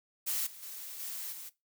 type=noise with level steps; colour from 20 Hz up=blue; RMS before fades=-33 / -50 / -44 / -40 / -45 dBFS; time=0.26-1.5 s; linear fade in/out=20 ms; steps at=0.46 / 0.62 / 0.99 / 1.32 s; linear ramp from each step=10 ms; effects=noise-tail reverb RT60 0.2 s tail -18 dB re dry